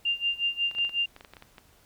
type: tone with tremolo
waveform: sine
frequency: 2794 Hz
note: F7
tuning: in tune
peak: -22 dBFS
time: 0.05-1.06 s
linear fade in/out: 5 ms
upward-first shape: sine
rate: 5.5 Hz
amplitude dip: 90%
type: clicks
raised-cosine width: 0.3 ms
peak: -29 dBFS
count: 12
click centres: 0.713 / 0.75 / 0.785 / 0.849 / 0.894 / 1.164 / 1.209 / 1.248 / 1.336 / 1.368 / 1.424 / 1.582 s
effects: pink hiss -60 dBFS RMS until 1.85 s